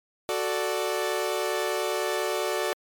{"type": "chord", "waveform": "sawtooth", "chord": "D major", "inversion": "first", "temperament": "equal", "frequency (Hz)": [370, 440, 587.3], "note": ["F#4", "A4", "D5"], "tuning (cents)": [0, 0, 0], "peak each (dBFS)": -26, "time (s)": [0.29, 2.73], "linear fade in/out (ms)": 0, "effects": ["MP3 96 kbps"]}